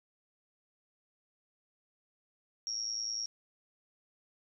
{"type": "tone with amplitude modulation", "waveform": "sine", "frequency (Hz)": 5590, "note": "F8", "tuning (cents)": 1, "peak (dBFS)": -30, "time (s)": [2.67, 3.26], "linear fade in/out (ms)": 0, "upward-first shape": "sine", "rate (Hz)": 110, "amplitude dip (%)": 85, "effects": []}